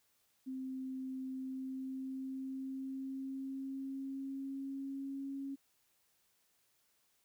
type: tone with pitch glide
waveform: sine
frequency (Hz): 261.6 to 274.4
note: C4 to C#4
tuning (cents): 0 to -17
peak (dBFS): -39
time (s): 0.46-5.56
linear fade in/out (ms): 20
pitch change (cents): +83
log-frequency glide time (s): 1.31-5.35
effects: white hiss -75 dBFS RMS until 7.24 s